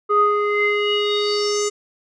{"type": "tone with low-pass filter sweep", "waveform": "square", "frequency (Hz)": 414.3, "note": "G#4", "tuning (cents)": -4, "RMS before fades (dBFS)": -19, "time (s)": [0.09, 1.7], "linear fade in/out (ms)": 20, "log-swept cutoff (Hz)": [1100, 7100], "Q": 6.9, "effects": []}